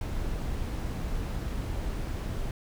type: noise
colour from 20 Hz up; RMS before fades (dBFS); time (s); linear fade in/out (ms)
brown; -32; 0.01-2.51; 2
effects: none